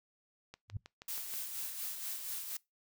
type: click train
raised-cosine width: 0.2 ms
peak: -31 dBFS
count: 6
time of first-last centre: 0.54-1.339 s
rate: 6.26 Hz
type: tone with exponential growth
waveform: sine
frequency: 101.8 Hz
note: G#2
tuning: 34 cents flat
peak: -32 dBFS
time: 0.68-0.77 s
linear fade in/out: 5 ms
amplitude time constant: 18 ms
type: noise with tremolo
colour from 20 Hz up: blue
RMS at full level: -39 dBFS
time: 1.08-2.57 s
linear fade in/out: 5 ms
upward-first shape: sine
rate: 4.2 Hz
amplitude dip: 45%
effects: noise-tail reverb RT60 0.2 s tail -23 dB re dry